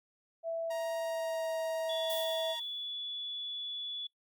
sine tone with pitch glide, 661 to 649.3 Hz, E5 to E5, +5 to -26 cents, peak -32 dBFS, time 0.43-2.56 s, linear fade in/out 50 ms, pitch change -31 cents, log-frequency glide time 0.97-1.51 s
sawtooth tone with vibrato, 939 Hz, A#5, 12 cents sharp, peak -38 dBFS, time 0.7-2.6 s, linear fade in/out 10 ms, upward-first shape sine, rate 19 Hz, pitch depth 8 cents each way
sine tone, 3430 Hz, A7, 45 cents flat, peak -37 dBFS, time 1.89-4.07 s, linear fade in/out 5 ms
violet noise with exponential decay, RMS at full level -39 dBFS, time 2.1-2.93 s, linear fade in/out 0 ms, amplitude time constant 180 ms
effects noise-tail reverb RT60 0.1 s tail -20 dB re dry + Opus 48 kbps

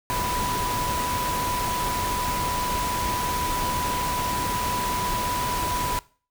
sine tone in noise, 987.8 Hz, B5, in tune, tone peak -26 dBFS, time 0.1-5.99 s, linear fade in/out 0 ms, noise pink, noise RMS -29 dBFS, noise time 0.1-5.99 s, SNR 0 dB, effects noise-tail reverb RT60 0.4 s tail -21 dB re dry

